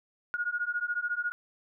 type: beating tone pair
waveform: sine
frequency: 1432 / 1446 Hz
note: F6 / F#6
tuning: +43 / -40 cents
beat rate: 14 Hz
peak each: -32 / -32 dBFS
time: 0.34-1.32 s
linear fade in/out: 0 ms
effects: none